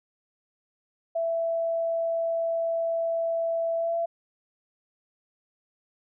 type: tone with pitch glide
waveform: sine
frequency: 664 to 673.3 Hz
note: E5 to E5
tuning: +12 to +36 cents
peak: -24 dBFS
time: 1.15-4.06 s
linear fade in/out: 10 ms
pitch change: +24 cents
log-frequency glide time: 3.77-3.95 s
effects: none